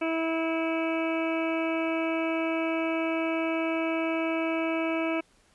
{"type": "harmonic tone", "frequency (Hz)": 325.6, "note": "E4", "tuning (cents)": -21, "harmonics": [1, 2, 3, 4, 5, 7, 8, 9], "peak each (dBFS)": [-28, -31, -39, -38, -43, -36, -38, -48], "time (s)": [0.01, 5.21], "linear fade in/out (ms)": 10, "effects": ["pink hiss -63 dBFS RMS until 5.54 s", "resampled to 24000 Hz"]}